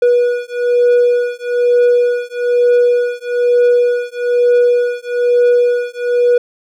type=beating tone pair; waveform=triangle; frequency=485.3 / 486.4 Hz; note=B4 / B4; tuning=-30 / -26 cents; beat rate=1.1 Hz; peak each=-11 dBFS; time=0.02-6.38 s; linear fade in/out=5 ms; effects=none